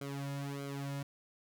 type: tone with flanger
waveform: sawtooth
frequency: 140 Hz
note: C#3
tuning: 18 cents sharp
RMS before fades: -40 dBFS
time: 0.01-1.03 s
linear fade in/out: 5 ms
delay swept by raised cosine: 1.1 to 2.6 ms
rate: 1.6 Hz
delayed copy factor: -0.9
effects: none